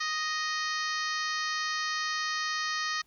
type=harmonic tone; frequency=622.3 Hz; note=D#5; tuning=in tune; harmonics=2 / 3 / 4 / 5 / 6 / 7 / 8 / 9 / 10; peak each=-34 / -33 / -43 / -43 / -43 / -38 / -41 / -42 / -45 dBFS; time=0-3.02 s; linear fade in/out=10 ms; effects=pink hiss -68 dBFS RMS until 3.06 s

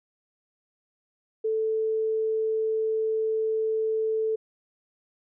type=tone; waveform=sine; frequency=440 Hz; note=A4; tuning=in tune; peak=-23 dBFS; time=1.44-4.36 s; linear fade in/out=10 ms; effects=none

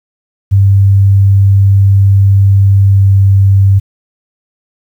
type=tone with pitch glide; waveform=sine; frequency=98.5 to 97.88 Hz; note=G2 to G2; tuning=+9 to -2 cents; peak=-3 dBFS; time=0.51-3.8 s; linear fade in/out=20 ms; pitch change=-11 cents; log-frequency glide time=2.9-3.04 s; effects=7-bit

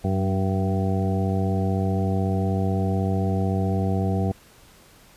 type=harmonic tone with a mistuned harmonic; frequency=96 Hz; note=G2; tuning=36 cents flat; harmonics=1 / 2 / 3 / 4 / 5 / 7 / 8; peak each=-23 / -25 / -33 / -32 / -33 / -33 / -34 dBFS; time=0.04-4.32 s; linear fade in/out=5 ms; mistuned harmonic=2; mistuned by=-21 cents; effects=pink hiss -52 dBFS RMS until 5.16 s + resampled to 32000 Hz

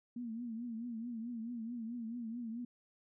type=tone with vibrato; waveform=sine; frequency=232.7 Hz; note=A#3; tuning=3 cents flat; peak=-39 dBFS; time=0.16-2.65 s; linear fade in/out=5 ms; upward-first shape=triangle; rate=4.6 Hz; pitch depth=110 cents each way; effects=none

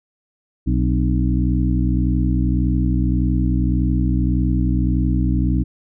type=harmonic tone with a mistuned harmonic; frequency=61.74 Hz; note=B1; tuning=in tune; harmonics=1 / 2 / 3 / 4 / 5; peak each=-18 / -21 / -23 / -24 / -25 dBFS; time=0.66-5.64 s; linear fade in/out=20 ms; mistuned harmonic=4; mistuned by=+78 cents; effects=none

